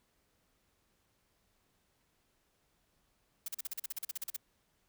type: noise bursts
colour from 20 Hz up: blue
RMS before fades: -38 dBFS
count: 15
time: 3.46-4.365 s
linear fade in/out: 5 ms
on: 23 ms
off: 40 ms
effects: pink hiss -75 dBFS RMS until 4.88 s